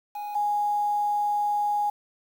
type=tone pair in turn; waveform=triangle / sine; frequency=828 / 828 Hz; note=G#5 / G#5; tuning=-5 / -5 cents; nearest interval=unison; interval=0 cents; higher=neither; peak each=-29 / -22 dBFS; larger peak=second; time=0.15-0.35 / 0.35-1.9 s; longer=second; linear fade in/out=5 ms; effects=8-bit